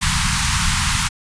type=band-stop noise; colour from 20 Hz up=pink; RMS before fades=-18 dBFS; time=0.01-1.09 s; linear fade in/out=20 ms; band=200 to 920 Hz; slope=48 dB/octave; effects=resampled to 22050 Hz